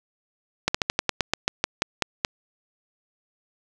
slowing click train, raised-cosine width 0.2 ms, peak -3 dBFS, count 13, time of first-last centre 0.68-2.249 s, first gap 65 ms, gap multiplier 1.12, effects none

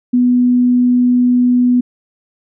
sine tone, 246.9 Hz, B3, in tune, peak -8 dBFS, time 0.13-1.81 s, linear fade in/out 10 ms, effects none

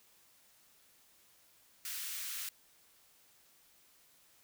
white high-pass noise, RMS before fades -41 dBFS, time 1.85-2.49 s, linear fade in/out 2 ms, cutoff 1400 Hz, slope 24 dB/octave, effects white hiss -66 dBFS RMS until 4.43 s

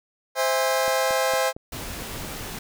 sawtooth chord, C augmented, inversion none, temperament just, 523.3 / 654.1 / 817.6 Hz, C5 / E5 / G#5, 0 / -14 / -27 cents, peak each -19 / -22 / -23 dBFS, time 0.35-1.53 s, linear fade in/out 50 ms
click train, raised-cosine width 2 ms, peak -25 dBFS, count 7, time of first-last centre 0.88-2.25 s, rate 4.38 Hz
pink noise, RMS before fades -34 dBFS, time 1.72-2.59 s, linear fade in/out 5 ms
effects none

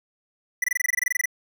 square tone bursts, 1975.5 Hz, B6, in tune, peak -20 dBFS, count 15, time 0.62-1.257 s, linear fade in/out 5 ms, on 21 ms, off 23 ms, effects none

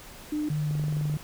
sine tone, 301.2 Hz, D4, 44 cents sharp, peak -26 dBFS, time 0.32-0.49 s, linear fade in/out 5 ms
sine tone with vibrato, 150 Hz, D3, 37 cents sharp, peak -25 dBFS, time 0.5-1.17 s, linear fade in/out 2 ms, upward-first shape sine, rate 3.2 Hz, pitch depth 10 cents each way
click train, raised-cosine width 2 ms, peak -27 dBFS, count 11, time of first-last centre 0.71-1.141 s, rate 23.2 Hz
effects pink hiss -46 dBFS RMS until 1.23 s

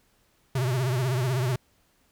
square tone with vibrato, 127.7 Hz, C3, 42 cents flat, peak -24 dBFS, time 0.55-1.56 s, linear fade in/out 5 ms, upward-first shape triangle, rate 16 Hz, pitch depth 140 cents each way, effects pink hiss -66 dBFS RMS until 2.11 s

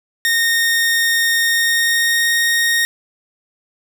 sawtooth tone with pitch glide, 1845 to 1858.9 Hz, A#6 to A#6, -18 to -5 cents, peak -10 dBFS, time 0.25-2.85 s, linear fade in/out 0 ms, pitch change +13 cents, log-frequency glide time 1.41-2.31 s, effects 7-bit

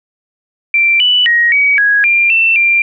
sine tone with pitch steps, 2353 / 2969 / 1885 / 2266 / 1658 / 2387 / 2679 / 2377 Hz, D7 / F#7 / A#6 / C#7 / G#6 / D7 / E7 / D7, +3 / +5 / +19 / +37 / -3 / +28 / +27 / +20 cents, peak -7 dBFS, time 0.74-2.82 s, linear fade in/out 2 ms, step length 260 ms, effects none

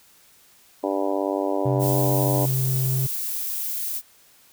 harmonic tone, 98 Hz, G2, in tune, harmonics 3 / 4 / 5 / 6 / 7 / 8 / 9 / 10, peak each -27 / -28 / -31 / -27 / -32 / -34 / -36 / -35 dBFS, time 0.83-2.46 s, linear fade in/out 10 ms
triangle tone, 130.81 Hz, C3, in tune, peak -19 dBFS, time 1.65-3.07 s, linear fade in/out 10 ms
violet noise, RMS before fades -28 dBFS, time 1.79-4.02 s, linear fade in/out 50 ms
effects white hiss -55 dBFS RMS until 4.52 s

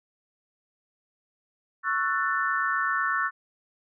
sine chord, F# minor seventh, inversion second, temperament just, 1110 / 1332 / 1480 / 1776 Hz, C#6 / E6 / F#6 / A6, +2 / +18 / 0 / +16 cents, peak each -29 dBFS, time 1.83-3.31 s, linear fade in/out 50 ms, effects none

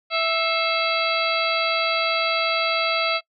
harmonic tone with a mistuned harmonic, 659.3 Hz, E5, in tune, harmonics 1 / 2 / 3 / 4 / 5 / 6 / 7, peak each -25 / -25 / -27 / -27 / -31 / -29 / -30 dBFS, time 0.1-3.21 s, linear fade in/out 50 ms, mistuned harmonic 3, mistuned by +140 cents, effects noise-tail reverb RT60 0.1 s tail -24 dB re dry

